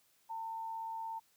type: tone with amplitude modulation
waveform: sine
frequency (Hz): 900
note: A5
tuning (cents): +39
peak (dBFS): -37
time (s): 0.29-1.2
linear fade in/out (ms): 20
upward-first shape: sine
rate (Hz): 96.9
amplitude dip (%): 30
effects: white hiss -71 dBFS RMS until 1.36 s + high-pass 60 Hz 12 dB/octave